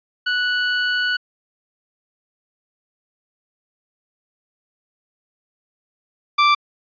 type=tone pair in turn; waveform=sawtooth; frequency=1478 / 1173.1 Hz; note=F#6 / D6; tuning=-2 / -2 cents; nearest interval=major third; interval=400 cents; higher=first; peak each=-14 / -8 dBFS; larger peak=second; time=0.26-1.17 / 6.38-6.55 s; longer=first; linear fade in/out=10 ms; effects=resampled to 11025 Hz